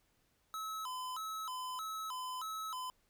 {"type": "tone with vibrato", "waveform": "square", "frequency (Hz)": 1146, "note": "D6", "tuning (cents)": -43, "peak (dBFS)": -40, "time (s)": [0.54, 2.9], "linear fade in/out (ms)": 0, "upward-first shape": "square", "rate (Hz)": 1.6, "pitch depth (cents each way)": 210, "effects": ["pink hiss -75 dBFS RMS until 3.09 s"]}